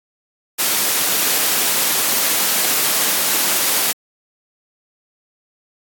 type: noise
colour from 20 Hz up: white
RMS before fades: -17 dBFS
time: 0.58-3.93 s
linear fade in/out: 20 ms
effects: high-pass 200 Hz 12 dB/octave + AAC 64 kbps